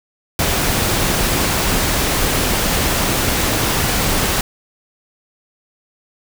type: noise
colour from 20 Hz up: pink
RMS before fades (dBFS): -17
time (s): 0.39-4.41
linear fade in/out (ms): 2
effects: none